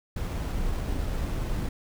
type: noise with sample-and-hold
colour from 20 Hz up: brown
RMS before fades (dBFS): -29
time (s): 0.16-1.69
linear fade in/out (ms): 5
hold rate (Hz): 8820
effects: none